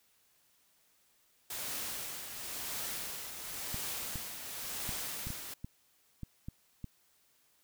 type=noise with tremolo; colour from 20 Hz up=white; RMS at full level=-38 dBFS; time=1.5-5.54 s; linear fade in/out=5 ms; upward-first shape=triangle; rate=0.95 Hz; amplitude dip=55%
type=clicks; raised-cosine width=5 ms; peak=-28 dBFS; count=9; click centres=3.744 / 4.157 / 4.892 / 5.27 / 5.304 / 5.645 / 6.233 / 6.485 / 6.843 s
effects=white hiss -70 dBFS RMS until 7.63 s